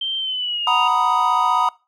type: tone with pitch glide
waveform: sine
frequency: 3136 to 2794 Hz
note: G7 to F7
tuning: 0 to 0 cents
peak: -21 dBFS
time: 0.01-0.88 s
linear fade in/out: 5 ms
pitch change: -200 cents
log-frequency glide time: 0.18-0.72 s
type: chord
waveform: triangle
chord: B major seventh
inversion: second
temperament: equal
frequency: 740 / 932.3 / 987.8 / 1244.5 Hz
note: F#5 / A#5 / B5 / D#6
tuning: 0 / 0 / 0 / 0 cents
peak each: -22 / -19 / -18 / -18 dBFS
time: 0.67-1.69 s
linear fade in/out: 2 ms
effects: noise-tail reverb RT60 0.3 s tail -23 dB re dry